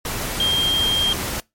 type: tone in noise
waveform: sine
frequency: 3200 Hz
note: G7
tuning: 35 cents sharp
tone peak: -16 dBFS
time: 0.4-1.13 s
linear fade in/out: 2 ms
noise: pink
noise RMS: -26 dBFS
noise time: 0.05-1.4 s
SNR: +7 dB
effects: noise-tail reverb RT60 0.2 s tail -23 dB re dry + MP3 64 kbps